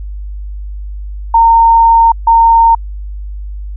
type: tone bursts at uneven times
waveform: sine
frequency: 917 Hz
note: A#5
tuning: 29 cents flat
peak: -3 dBFS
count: 2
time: 1.34-2.12 / 2.27-2.75 s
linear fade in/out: 5 ms
effects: added 50 Hz sine -20 dBFS peak until 3.76 s